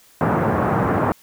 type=band-pass noise; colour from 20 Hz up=pink; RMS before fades=-19 dBFS; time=0.21-1.12 s; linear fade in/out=0 ms; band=100 to 1400 Hz; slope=24 dB/octave; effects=white hiss -52 dBFS RMS until 1.22 s